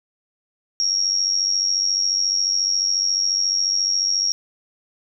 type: tone with amplitude modulation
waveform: sine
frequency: 5588 Hz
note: F8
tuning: in tune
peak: -14 dBFS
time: 0.8-4.32 s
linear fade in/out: 0 ms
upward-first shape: sine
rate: 94.2 Hz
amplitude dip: 75%
effects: none